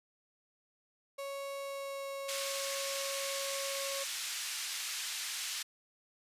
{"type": "tone with pitch glide", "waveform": "35% pulse", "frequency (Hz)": [554, 550.5], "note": ["C#5", "C#5"], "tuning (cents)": [-1, -12], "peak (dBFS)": -37, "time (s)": [1.18, 4.04], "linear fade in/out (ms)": 10, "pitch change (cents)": -11, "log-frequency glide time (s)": [1.59, 2.05]}
{"type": "band-pass noise", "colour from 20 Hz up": "white", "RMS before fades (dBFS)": -39, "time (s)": [2.28, 5.63], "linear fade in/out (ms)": 10, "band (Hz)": [1800, 7200], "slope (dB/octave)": 12}
{"effects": ["resampled to 32000 Hz"]}